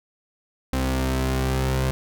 sawtooth tone pair together, 65.41 / 130.6 Hz, C2 / C3, 0 / -3 cents, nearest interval octave, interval 1197 cents, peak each -19 dBFS, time 0.73-1.91 s, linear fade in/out 0 ms, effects none

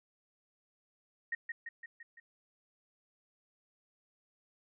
sine tone with echo, 1864.7 Hz, A#6, in tune, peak -32 dBFS, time 1.32-1.35 s, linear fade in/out 5 ms, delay 170 ms, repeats 5, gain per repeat -4 dB, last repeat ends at 2.2 s, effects none

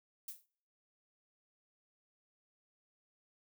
violet noise with exponential decay, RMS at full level -40 dBFS, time 0.28-0.46 s, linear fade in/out 5 ms, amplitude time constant 37 ms, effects noise-tail reverb RT60 0.6 s tail -26 dB re dry

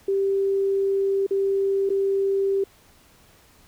sine tone with dropouts, 392 Hz, G4, in tune, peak -19 dBFS, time 0.08-2.64 s, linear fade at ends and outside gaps 5 ms, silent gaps 1.266-1.308 / 1.893-1.901 s, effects pink hiss -55 dBFS RMS until 3.67 s

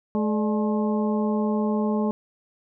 harmonic tone with a mistuned harmonic, 213.6 Hz, G#3, 49 cents sharp, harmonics 1 / 2 / 3 / 4 / 5, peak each -22 / -28 / -32 / -34 / -36 dBFS, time 0.15-2.11 s, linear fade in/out 0 ms, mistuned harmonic 3, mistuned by -120 cents, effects none

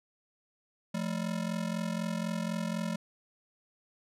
square ring-modulated tone, 196 Hz, G3, in tune, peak -29 dBFS, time 0.94-2.96 s, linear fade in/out 5 ms, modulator 22 Hz, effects low-pass 11000 Hz 12 dB/octave

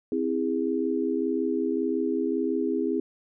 sine chord, C augmented, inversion none, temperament just, 261.6 / 327 / 408.8 Hz, C4 / E4 / G#4, 0 / -14 / -27 cents, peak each -28 dBFS, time 0.12-3 s, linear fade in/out 2 ms, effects none

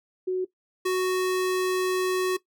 sine / square tone pair in turn, 370 / 370 Hz, F#4 / F#4, 0 / 0 cents, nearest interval unison, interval 0 cents, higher neither, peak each -23 dBFS, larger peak neither, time 0.27-0.45 / 0.85-2.37 s, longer second, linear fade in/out 10 ms, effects noise-tail reverb RT60 0.1 s tail -17 dB re dry

